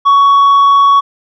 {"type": "tone with tanh clipping", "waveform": "sine", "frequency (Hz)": 1119, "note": "C#6", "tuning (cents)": 16, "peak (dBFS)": -5, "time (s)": [0.05, 1.01], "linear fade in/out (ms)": 20, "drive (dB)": 3, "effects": []}